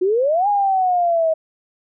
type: exponential two-way sweep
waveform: sine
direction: up then down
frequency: 354.1 to 830 to 633 Hz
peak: -14 dBFS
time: 0.01-1.34 s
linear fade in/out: 10 ms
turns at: 0.48 s
effects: none